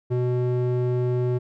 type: tone with band-pass filter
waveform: square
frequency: 124 Hz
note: B2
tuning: 7 cents sharp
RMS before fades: -23 dBFS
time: 0.1-1.39 s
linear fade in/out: 20 ms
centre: 260 Hz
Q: 6
effects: none